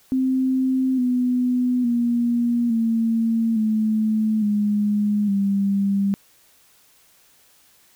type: tone with pitch steps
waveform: sine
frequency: 260.7 / 249.1 / 238 / 227.3 / 217.2 / 207.5 / 198.26 Hz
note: C4 / B3 / A#3 / A#3 / A3 / G#3 / G3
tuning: -6 / +15 / +36 / -43 / -22 / -1 / +20 cents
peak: -17 dBFS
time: 0.12-6.14 s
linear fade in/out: 0 ms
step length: 860 ms
effects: white hiss -56 dBFS RMS until 7.95 s